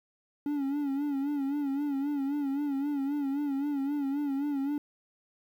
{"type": "tone with vibrato", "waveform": "triangle", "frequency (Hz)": 282.2, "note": "C#4", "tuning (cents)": 31, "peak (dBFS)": -26, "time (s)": [0.46, 4.78], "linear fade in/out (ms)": 2, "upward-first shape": "sine", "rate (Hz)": 3.8, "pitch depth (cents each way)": 75, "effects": ["10-bit"]}